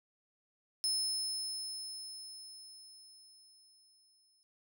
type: tone with exponential decay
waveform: 30% pulse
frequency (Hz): 5220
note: E8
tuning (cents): -18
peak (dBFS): -26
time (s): 0.84-4.43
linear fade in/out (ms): 0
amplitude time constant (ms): 780
effects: none